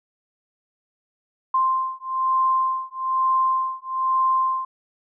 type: beating tone pair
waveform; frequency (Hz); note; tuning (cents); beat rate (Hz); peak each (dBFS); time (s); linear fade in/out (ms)
sine; 1046.5 / 1047.6; C6 / C6; 0 / +2; 1.1; -22; 1.54-4.65; 5
effects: none